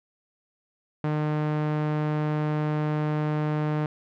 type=tone with low-pass filter; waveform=sawtooth; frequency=151.7 Hz; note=D#3; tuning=44 cents flat; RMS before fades=-26 dBFS; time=1.04-3.86 s; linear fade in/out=2 ms; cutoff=1800 Hz; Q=0.65; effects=none